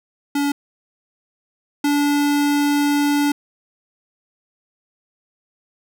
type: tone pair in turn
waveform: square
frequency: 285.1 / 289.2 Hz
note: C#4 / D4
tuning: +49 / -27 cents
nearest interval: unison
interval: 24 cents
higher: second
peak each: -18 / -16 dBFS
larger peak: second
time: 0.35-0.52 / 1.84-3.32 s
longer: second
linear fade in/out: 5 ms
effects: none